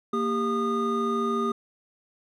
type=tone cluster; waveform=triangle; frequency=231.8 / 397.5 / 1226 Hz; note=A#3 / G4 / D#6; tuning=-10 / +24 / -26 cents; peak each=-26 dBFS; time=0.13-1.52 s; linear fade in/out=5 ms; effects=none